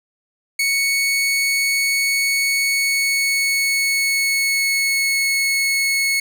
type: tone with pitch glide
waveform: sawtooth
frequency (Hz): 2217 to 2195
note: C#7 to C#7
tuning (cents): 0 to -18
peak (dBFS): -13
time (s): 0.59-6.2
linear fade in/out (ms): 5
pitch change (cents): -18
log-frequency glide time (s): 2.64-5.28
effects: none